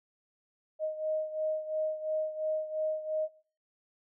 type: beating tone pair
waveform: sine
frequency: 622.3 / 625.2 Hz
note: D#5 / D#5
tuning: 0 / +8 cents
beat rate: 2.9 Hz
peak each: -31 / -36 dBFS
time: 0.79-3.29 s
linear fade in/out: 50 ms
effects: noise-tail reverb RT60 0.4 s tail -18 dB re dry